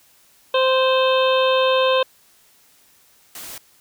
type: harmonic tone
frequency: 521 Hz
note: C5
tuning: 7 cents flat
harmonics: 1 / 2 / 3 / 5 / 6 / 7 / 8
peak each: -16 / -21 / -29 / -26 / -27 / -27 / -39 dBFS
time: 0.54-2.03 s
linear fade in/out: 5 ms
type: noise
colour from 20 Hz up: white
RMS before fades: -35 dBFS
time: 3.35-3.58 s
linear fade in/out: 2 ms
effects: white hiss -55 dBFS RMS until 3.8 s